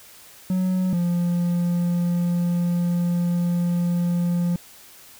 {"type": "tone pair in turn", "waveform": "triangle", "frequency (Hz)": [184.9, 174.19], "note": ["F#3", "F3"], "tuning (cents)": [-1, -4], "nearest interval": "minor second", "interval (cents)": 103, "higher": "first", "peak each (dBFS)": -17, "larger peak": "neither", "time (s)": [[0.5, 0.93], [0.93, 4.56]], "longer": "second", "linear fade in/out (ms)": 2, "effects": ["white hiss -47 dBFS RMS until 5.19 s"]}